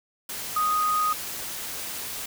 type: tone in noise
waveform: sine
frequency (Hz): 1244.5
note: D#6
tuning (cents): 0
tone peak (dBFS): -21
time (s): 0.56-1.13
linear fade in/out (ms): 5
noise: white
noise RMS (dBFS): -34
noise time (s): 0.29-2.26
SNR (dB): +10
effects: none